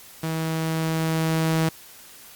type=tone with level ramp; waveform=sawtooth; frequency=161 Hz; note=E3; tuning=41 cents flat; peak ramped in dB=-21 to -15 dBFS; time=0.23-1.69 s; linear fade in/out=5 ms; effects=white hiss -46 dBFS RMS until 2.35 s + Opus 48 kbps